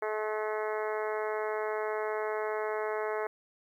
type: harmonic tone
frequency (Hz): 214.8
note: A3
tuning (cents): -41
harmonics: 2 / 3 / 4 / 5 / 6 / 7 / 8 / 9 / 10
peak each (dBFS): -33 / -37 / -39 / -41 / -43 / -44 / -45 / -46 / -47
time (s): 0.02-3.27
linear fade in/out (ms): 5
effects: 11-bit